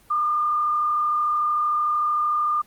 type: tone with frequency modulation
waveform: sine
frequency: 1206 Hz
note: D6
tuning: 46 cents sharp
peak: -19 dBFS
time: 0.1-2.62 s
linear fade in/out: 10 ms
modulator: 33.3 Hz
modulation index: 0.5
effects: pink hiss -55 dBFS RMS until 2.66 s + Opus 24 kbps

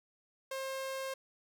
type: tone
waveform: sawtooth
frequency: 533 Hz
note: C5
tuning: 32 cents sharp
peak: -33 dBFS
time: 0.51-1.14 s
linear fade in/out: 5 ms
effects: none

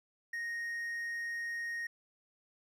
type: tone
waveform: triangle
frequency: 1864.7 Hz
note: A#6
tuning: in tune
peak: -34 dBFS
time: 0.33-1.87 s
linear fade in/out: 5 ms
effects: none

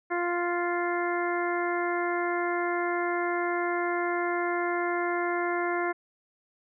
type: harmonic tone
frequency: 349.2 Hz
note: F4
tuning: in tune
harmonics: 1 / 2 / 3 / 4 / 5 / 6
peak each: -29 / -32 / -34 / -35 / -36 / -37 dBFS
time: 0.1-5.93 s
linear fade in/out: 20 ms
effects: none

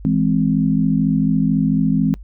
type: chord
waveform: sine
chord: E augmented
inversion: none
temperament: equal with one note detuned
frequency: 163.49 / 207.7 / 261.6 Hz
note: E3 / G#3 / B#3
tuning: -14 / 0 / 0 cents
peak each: -18 dBFS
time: 0.05-2.14 s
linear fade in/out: 0 ms
effects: noise-tail reverb RT60 0.1 s tail -25 dB re dry + added 50 Hz sine -33 dBFS peak until 2.23 s

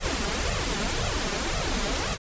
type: noise with flanger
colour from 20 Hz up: pink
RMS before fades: -27 dBFS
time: 0-2.18 s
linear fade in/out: 50 ms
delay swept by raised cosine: 1.5 to 5 ms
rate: 1.9 Hz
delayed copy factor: +0.85
effects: resampled to 16000 Hz

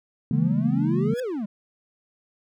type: chord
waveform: sine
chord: A# half-diminished seventh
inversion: first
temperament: equal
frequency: 138.59 / 164.81 / 207.7 / 233.1 Hz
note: C#3 / E3 / G#3 / A#3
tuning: 0 / 0 / 0 / 0 cents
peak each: -26 dBFS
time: 0.31-1.14 s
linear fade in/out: 2 ms
type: exponential two-way sweep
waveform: triangle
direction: up then down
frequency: 140 to 523.3 to 192.1 Hz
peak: -24 dBFS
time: 0.32-1.46 s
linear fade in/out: 10 ms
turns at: 1.22 s
type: tone with exponential growth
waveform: sawtooth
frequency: 1680 Hz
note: G#6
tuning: 19 cents sharp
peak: -27 dBFS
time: 1.11-1.2 s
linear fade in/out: 2 ms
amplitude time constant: 19 ms
effects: none

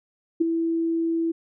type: tone with ADSR envelope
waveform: sine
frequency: 330.4 Hz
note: E4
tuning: 4 cents sharp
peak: -14 dBFS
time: 0.4-1.32 s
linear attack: 14 ms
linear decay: 12 ms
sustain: -7 dB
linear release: 11 ms
effects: none

